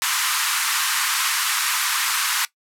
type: band-pass noise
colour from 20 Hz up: pink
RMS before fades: -22 dBFS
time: 0.02-2.45 s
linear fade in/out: 0 ms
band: 1000 to 14000 Hz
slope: 48 dB/octave
effects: noise-tail reverb RT60 0.1 s tail -18 dB re dry